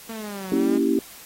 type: exponential two-way sweep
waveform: sawtooth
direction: down then up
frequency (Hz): 228.8 to 184.6 to 204.9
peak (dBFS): -28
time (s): 0.09-0.78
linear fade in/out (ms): 5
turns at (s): 0.51
type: chord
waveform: sine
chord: A# diminished seventh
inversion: none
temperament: equal with one note detuned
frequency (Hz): 233.1 / 278.8 / 329.6 / 392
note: A#3 / C#4 / E4 / G4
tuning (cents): 0 / +10 / 0 / 0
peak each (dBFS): -25 / -22 / -23 / -24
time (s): 0.52-0.99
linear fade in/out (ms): 2
effects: white hiss -44 dBFS RMS until 1.25 s + AAC 48 kbps